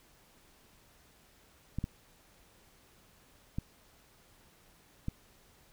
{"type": "clicks", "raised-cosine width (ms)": 5, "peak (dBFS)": -21, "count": 4, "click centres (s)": [1.786, 1.841, 3.585, 5.084], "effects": ["pink hiss -63 dBFS RMS until 5.72 s"]}